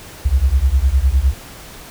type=beating tone pair; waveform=sine; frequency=61.74 / 71.54 Hz; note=B1 / D2; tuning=0 / -45 cents; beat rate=9.8 Hz; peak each=-14 dBFS; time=0.25-1.34 s; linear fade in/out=10 ms; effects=pink hiss -37 dBFS RMS until 1.9 s